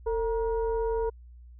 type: tone with frequency modulation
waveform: sine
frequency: 451.9 Hz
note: A4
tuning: 46 cents sharp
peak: -25 dBFS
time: 0.06-1.1 s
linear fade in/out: 10 ms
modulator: 494 Hz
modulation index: 0.67
effects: added 60 Hz sine -46 dBFS peak until 1.59 s